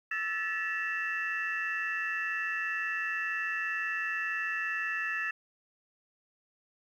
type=tone cluster; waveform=sine; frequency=1320 / 1742 / 1920 / 2665 Hz; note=E6 / A6 / B6 / E7; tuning=+2 / -18 / -49 / +18 cents; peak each=-39 / -32 / -37 / -37 dBFS; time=0.11-5.31 s; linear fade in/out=5 ms; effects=tanh soft clip ceiling -22 dBFS + 11-bit